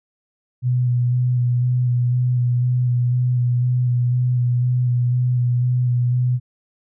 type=tone with vibrato; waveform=sine; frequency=123.6 Hz; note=B2; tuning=2 cents sharp; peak=-15 dBFS; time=0.62-6.4 s; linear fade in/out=50 ms; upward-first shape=square; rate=2 Hz; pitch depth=16 cents each way; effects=none